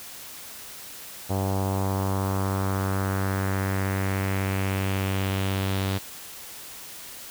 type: tone with low-pass filter sweep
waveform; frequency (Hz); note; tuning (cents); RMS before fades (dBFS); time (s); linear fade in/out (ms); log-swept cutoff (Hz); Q
sawtooth; 96.4; G2; -28; -26; 1.29-5.99; 20; 780 to 4000; 2.2
effects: white hiss -41 dBFS RMS until 7.3 s